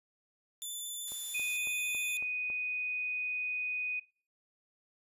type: tone with vibrato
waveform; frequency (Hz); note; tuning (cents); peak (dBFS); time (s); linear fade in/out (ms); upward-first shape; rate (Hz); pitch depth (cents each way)
10% pulse; 3515; A7; -2; -31; 0.62-2.17; 0; sine; 13; 11
type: noise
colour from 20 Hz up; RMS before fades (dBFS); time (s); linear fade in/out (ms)
blue; -48; 1.07-1.57; 5
type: click train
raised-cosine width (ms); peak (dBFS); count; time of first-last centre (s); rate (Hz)
1; -37; 6; 1.12-2.501; 3.62
type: tone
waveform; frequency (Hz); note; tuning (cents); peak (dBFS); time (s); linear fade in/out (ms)
sine; 2489; D#7; 0; -32; 1.34-4; 10
effects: noise-tail reverb RT60 0.4 s tail -21 dB re dry + resampled to 32000 Hz